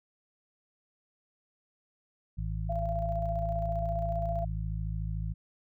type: harmonic tone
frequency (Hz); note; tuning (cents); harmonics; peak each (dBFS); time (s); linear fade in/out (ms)
53.6; A1; -45; 1 / 2 / 3; -33 / -36 / -38; 2.37-5.34; 20
type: tone with tremolo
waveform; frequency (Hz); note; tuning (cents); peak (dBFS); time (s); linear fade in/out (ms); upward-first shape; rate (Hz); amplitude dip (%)
sine; 679; F5; -49; -30; 2.69-4.45; 10; square; 15; 30
effects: none